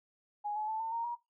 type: tone with pitch steps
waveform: sine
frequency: 830.6 / 853.5 / 876.9 / 901.1 / 925.9 / 951.4 Hz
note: G#5 / G#5 / A5 / A5 / A#5 / A#5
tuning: 0 / +47 / -6 / +41 / -12 / +35 cents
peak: -33 dBFS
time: 0.44-1.16 s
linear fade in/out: 20 ms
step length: 120 ms
effects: noise-tail reverb RT60 0.2 s tail -18 dB re dry